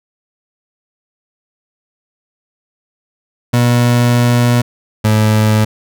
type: tone pair in turn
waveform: 30% pulse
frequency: 120.9 / 107.95 Hz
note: B2 / A2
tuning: -36 / -33 cents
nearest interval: major second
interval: 197 cents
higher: first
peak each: -6 dBFS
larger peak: neither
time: 3.53-4.62 / 5.04-5.65 s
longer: first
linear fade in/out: 10 ms
effects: none